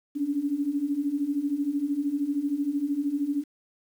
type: beating tone pair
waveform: sine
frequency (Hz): 277.2 / 290.2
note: C#4 / D4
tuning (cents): 0 / -21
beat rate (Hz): 13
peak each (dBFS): -30 / -26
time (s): 0.15-3.44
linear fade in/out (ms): 20
effects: 9-bit